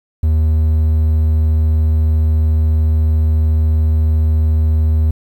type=tone; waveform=triangle; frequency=78.5 Hz; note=D#2; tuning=16 cents sharp; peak=-8 dBFS; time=0.23-5.11 s; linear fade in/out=5 ms; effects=8-bit